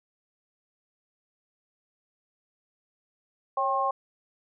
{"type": "tone cluster", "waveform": "sine", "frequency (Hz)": [549, 789, 1073], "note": ["C#5", "G5", "C6"], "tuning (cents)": [-17, 11, 43], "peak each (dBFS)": [-31, -28, -26], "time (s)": [3.57, 3.91], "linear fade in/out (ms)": 5, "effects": []}